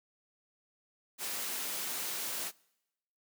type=noise; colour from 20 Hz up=white; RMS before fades=-37 dBFS; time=1.18-2.52 s; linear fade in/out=50 ms; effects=noise-tail reverb RT60 0.9 s tail -25 dB re dry + high-pass 200 Hz 12 dB/octave